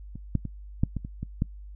clicks, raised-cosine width 5 ms, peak -25 / -11 / -20 / -9 / -18 / -24 / -20 / -12 dBFS, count 8, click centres 0.156 / 0.353 / 0.453 / 0.835 / 0.967 / 1.049 / 1.23 / 1.421 s, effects noise-tail reverb RT60 0.1 s tail -23 dB re dry + added 50 Hz sine -40 dBFS peak until 1.75 s

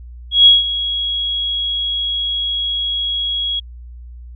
sine tone with ADSR envelope, 3318 Hz, G#7, 2 cents flat, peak -3 dBFS, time 0.31-3.6 s, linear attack 150 ms, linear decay 170 ms, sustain -14 dB, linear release 10 ms, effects added 60 Hz sine -32 dBFS peak until 4.35 s

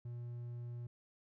triangle tone, 120 Hz, B2, 49 cents flat, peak -40 dBFS, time 0.05-0.87 s, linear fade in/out 5 ms, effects none

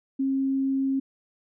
sine tone, 269.3 Hz, C#4, 50 cents flat, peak -22 dBFS, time 0.19-1 s, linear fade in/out 10 ms, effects none

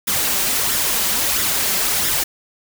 white noise with flanger, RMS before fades -19 dBFS, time 0.07-2.24 s, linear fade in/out 10 ms, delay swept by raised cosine 0.56 to 5.26 ms, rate 1.5 Hz, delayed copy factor +0.5, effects none

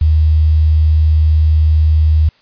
sine tone with quantisation, 77.78 Hz, D#2, in tune, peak -7 dBFS, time 0.01-2.29 s, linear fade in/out 5 ms, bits 6, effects white hiss -52 dBFS RMS until 2.41 s + resampled to 11025 Hz

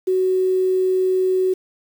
sine tone with quantisation, 373 Hz, F#4, 14 cents sharp, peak -15 dBFS, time 0.07-1.54 s, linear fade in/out 10 ms, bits 7, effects none

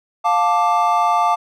triangle chord, D minor, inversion first, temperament just, 704.8 / 881 / 1174.7 Hz, F5 / A5 / D6, +16 / +2 / 0 cents, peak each -16 dBFS, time 0.24-1.36 s, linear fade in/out 20 ms, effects none

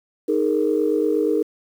sine chord, D# suspended fourth, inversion none, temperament equal with one note detuned, 311.1 / 415.3 / 463.7 Hz, D#4 / G#4 / A#4, 0 / 0 / -9 cents, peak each -21 dBFS, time 0.28-1.43 s, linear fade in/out 10 ms, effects tanh soft clip ceiling -7 dBFS + 8-bit

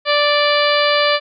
harmonic tone, 586 Hz, D5, 4 cents flat, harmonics 1 / 2 / 3 / 4 / 5 / 6 / 7 / 8, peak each -16 / -19 / -21 / -22 / -23 / -24 / -24 / -25 dBFS, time 0.05-1.2 s, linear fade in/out 50 ms, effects none

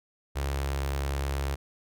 sawtooth tone with notch filter, 69.3 Hz, C#2, in tune, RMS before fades -30 dBFS, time 0.35-1.56 s, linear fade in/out 20 ms, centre 210 Hz, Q 1, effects none

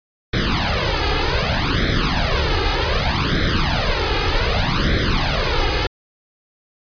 pink noise with flanger, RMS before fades -18 dBFS, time 0.33-5.87 s, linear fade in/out 5 ms, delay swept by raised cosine 0.53 to 2.43 ms, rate 0.65 Hz, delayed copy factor +0.9, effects resampled to 11025 Hz

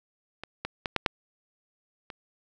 clicks, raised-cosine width 0.3 ms, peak -21 / -15 / -13 / -8 / -6 / -23 dBFS, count 6, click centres 0.436 / 0.65 / 0.858 / 0.963 / 1.062 / 2.102 s, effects none

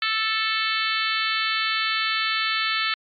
harmonic tone, 440 Hz, A4, in tune, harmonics 3 / 4 / 5 / 6 / 7 / 8 / 9 / 10, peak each -27 / -28 / -29 / -30 / -30 / -31 / -32 / -32 dBFS, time 0.02-2.94 s, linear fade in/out 2 ms, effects MP3 64 kbps

